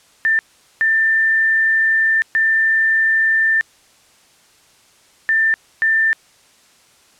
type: tone bursts at uneven times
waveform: sine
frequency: 1786 Hz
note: A6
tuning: 25 cents sharp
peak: -12 dBFS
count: 5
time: 0.25-0.39 / 0.81-2.22 / 2.35-3.61 / 5.29-5.54 / 5.82-6.13 s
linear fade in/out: 0 ms
effects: white hiss -52 dBFS RMS until 7.19 s + low-pass 9000 Hz 12 dB/octave